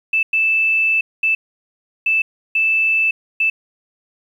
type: tone bursts at uneven times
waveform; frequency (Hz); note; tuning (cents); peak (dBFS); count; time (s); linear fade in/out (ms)
sine; 2637; E7; 0; -13; 6; 0.13-0.23 / 0.33-1.01 / 1.23-1.35 / 2.06-2.22 / 2.55-3.11 / 3.4-3.5; 5
effects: 8-bit